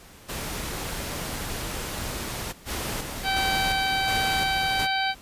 pink noise, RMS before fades -32 dBFS, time 0.28-2.53 s, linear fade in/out 20 ms
pink noise with tremolo, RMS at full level -30 dBFS, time 2.65-4.88 s, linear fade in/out 50 ms, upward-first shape square, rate 1.4 Hz, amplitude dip 40%
harmonic tone, 772 Hz, G5, 27 cents flat, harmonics 1 / 2 / 3 / 4 / 5 / 6, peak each -26 / -29 / -31 / -32 / -33 / -34 dBFS, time 3.23-5.15 s, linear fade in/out 50 ms
effects pink hiss -49 dBFS RMS until 5.21 s + resampled to 32000 Hz

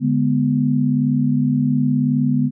sine chord, G# diminished, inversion second, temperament equal with one note detuned, 144.98 / 207.7 / 246.9 Hz, D3 / G#3 / B3, -22 / 0 / 0 cents, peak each -19 / -22 / -17 dBFS, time 0-2.51 s, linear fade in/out 50 ms, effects none

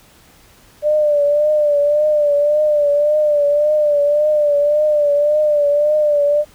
sine tone with vibrato, 592 Hz, D5, 14 cents sharp, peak -11 dBFS, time 0.82-6.45 s, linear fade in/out 50 ms, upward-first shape triangle, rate 1.8 Hz, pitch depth 56 cents each way, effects pink hiss -48 dBFS RMS until 6.54 s

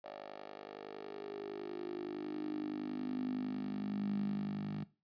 10% pulse tone with high-pass filter sweep, 50.8 Hz, G#1, 38 cents flat, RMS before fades -41 dBFS, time 0.04-4.84 s, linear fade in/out 5 ms, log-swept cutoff 570 to 170 Hz, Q 8.3, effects noise-tail reverb RT60 0.3 s tail -18 dB re dry + resampled to 11025 Hz

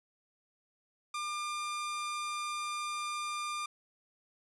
sawtooth tone, 1199 Hz, D6, 36 cents sharp, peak -31 dBFS, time 1.14-3.66 s, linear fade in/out 5 ms, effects resampled to 24000 Hz + 11-bit

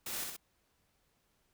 white noise with echo, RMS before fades -40 dBFS, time 0.06-0.24 s, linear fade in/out 5 ms, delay 63 ms, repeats 2, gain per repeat -3 dB, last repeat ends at 0.366 s, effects pink hiss -75 dBFS RMS until 1.53 s

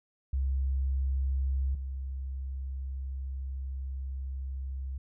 sine tone pair in turn, 66.8 / 66.54 Hz, C2 / C2, +36 / +30 cents, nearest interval unison, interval 6 cents, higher first, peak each -26 / -33 dBFS, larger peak first, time 0.33-1.75 / 1.75-4.98 s, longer second, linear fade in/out 5 ms, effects none

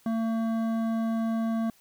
sine tone with hard clipping, 225.7 Hz, A3, 44 cents sharp, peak -27 dBFS, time 0.06-1.7 s, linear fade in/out 2 ms, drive 11 dB, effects white hiss -61 dBFS RMS until 1.8 s

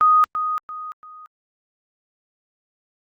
sine tone with echo, 1244.5 Hz, D#6, in tune, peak -11 dBFS, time 0.01-0.24 s, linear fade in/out 0 ms, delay 340 ms, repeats 3, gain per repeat -9 dB, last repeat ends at 1.26 s, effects Opus 48 kbps

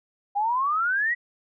sine exponential sweep, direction up, 793 to 1975.5 Hz, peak -21 dBFS, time 0.35-1.15 s, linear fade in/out 20 ms, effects none

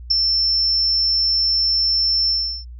sine tone with ADSR envelope, 5360 Hz, E8, 28 cents sharp, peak -10 dBFS, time 0.1-2.65 s, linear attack 12 ms, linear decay 8 ms, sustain -5 dB, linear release 360 ms, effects added 60 Hz sine -33 dBFS peak until 2.79 s

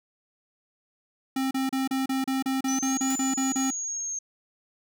square tone bursts, 265.5 Hz, C4, 25 cents sharp, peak -25 dBFS, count 13, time 1.36-3.706 s, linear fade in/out 5 ms, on 150 ms, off 33 ms
sine linear two-way sweep, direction up then down, 5920 to 7040 to 6400 Hz, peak -29 dBFS, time 2.68-4.19 s, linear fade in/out 5 ms, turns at 3.14 s
white noise with exponential decay, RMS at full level -34 dBFS, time 3.1-3.29 s, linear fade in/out 2 ms, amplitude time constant 41 ms
effects none

